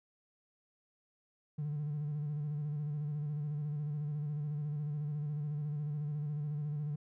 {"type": "tone with vibrato", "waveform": "triangle", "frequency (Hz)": 148.2, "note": "D3", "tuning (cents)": 16, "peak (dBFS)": -31, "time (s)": [1.58, 6.96], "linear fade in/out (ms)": 10, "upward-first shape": "square", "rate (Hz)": 14, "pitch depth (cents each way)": 40, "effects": ["tanh soft clip ceiling -30 dBFS"]}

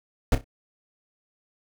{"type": "noise with echo", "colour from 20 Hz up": "brown", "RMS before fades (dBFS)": -18, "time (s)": [0.32, 0.35], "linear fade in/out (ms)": 2, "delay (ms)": 31, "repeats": 3, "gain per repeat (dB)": -12, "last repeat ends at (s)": 0.443, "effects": []}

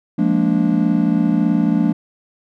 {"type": "chord", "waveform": "triangle", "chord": "Bb dominant seventh", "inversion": "second", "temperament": "just", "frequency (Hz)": [174.81, 209.8, 233.1, 291.4], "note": ["F3", "Ab3", "Bb3", "D4"], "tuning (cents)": [2, 18, 0, -13], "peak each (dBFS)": -17, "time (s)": [0.18, 1.93], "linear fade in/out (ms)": 10, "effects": []}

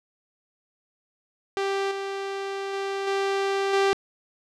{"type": "tone with level steps", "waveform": "sawtooth", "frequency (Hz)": 392.6, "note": "G4", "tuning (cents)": 3, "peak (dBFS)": [-20, -25, -23, -19, -15], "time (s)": [1.57, 3.93], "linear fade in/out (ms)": 0, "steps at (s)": [1.91, 2.73, 3.07, 3.73], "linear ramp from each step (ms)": 5, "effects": ["low-pass 5000 Hz 12 dB/octave"]}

